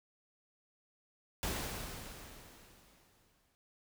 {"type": "noise with exponential decay", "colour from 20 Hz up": "pink", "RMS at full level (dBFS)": -36, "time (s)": [1.43, 3.55], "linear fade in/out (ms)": 0, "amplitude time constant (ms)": 460, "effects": []}